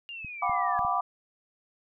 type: linear sweep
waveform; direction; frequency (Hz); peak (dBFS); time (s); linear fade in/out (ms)
sine; down; 2831 to 1658; -37; 0.09-0.79; 0
type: clicks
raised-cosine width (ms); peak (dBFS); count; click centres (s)
5; -31; 4; 0.247 / 0.496 / 0.793 / 0.849
type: chord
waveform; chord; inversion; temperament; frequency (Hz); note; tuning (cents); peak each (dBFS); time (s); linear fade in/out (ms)
sine; G dominant seventh; third; equal with one note detuned; 714.8 / 784 / 987.8 / 1174.7; F5 / G5 / B5 / D6; +40 / 0 / 0 / 0; -30 / -32 / -31 / -28; 0.42-1.01; 5
effects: none